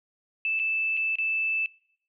sine tone with dropouts, 2635 Hz, E7, 1 cent flat, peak -24 dBFS, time 0.45-1.66 s, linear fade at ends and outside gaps 1 ms, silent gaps 0.592-0.597 / 0.969-0.973 / 1.156-1.185 s, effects noise-tail reverb RT60 0.7 s tail -25 dB re dry

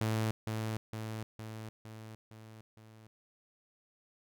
sawtooth tone with echo, 110.1 Hz, A2, 2 cents sharp, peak -26 dBFS, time 0.01-0.31 s, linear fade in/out 0 ms, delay 460 ms, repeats 6, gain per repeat -4 dB, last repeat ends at 3.07 s, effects none

